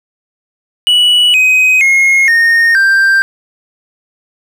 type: tone with pitch steps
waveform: triangle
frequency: 2943 / 2518 / 2154 / 1843.3 / 1577.1 Hz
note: F#7 / D#7 / C7 / A#6 / G6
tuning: -10 / +20 / +50 / -20 / +10 cents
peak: -4 dBFS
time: 0.87-3.22 s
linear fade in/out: 0 ms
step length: 470 ms
effects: none